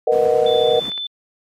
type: chord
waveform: sine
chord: B major seventh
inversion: third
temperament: just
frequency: 463 / 493.9 / 617.4 / 740.8 Hz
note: A#4 / B4 / D#5 / F#5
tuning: -12 / 0 / -14 / +2 cents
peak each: -16 / -17 / -19 / -22 dBFS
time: 0.07-0.8 s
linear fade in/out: 5 ms
type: noise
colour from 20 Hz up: brown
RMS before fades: -26 dBFS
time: 0.11-0.91 s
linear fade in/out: 20 ms
type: tone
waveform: sine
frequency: 3520 Hz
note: A7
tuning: in tune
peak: -23 dBFS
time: 0.46-1.07 s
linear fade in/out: 5 ms
type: clicks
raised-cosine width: 0.3 ms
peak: -19 dBFS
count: 3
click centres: 0.855 / 0.918 / 0.978 s
effects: high-pass 200 Hz 12 dB/octave + MP3 64 kbps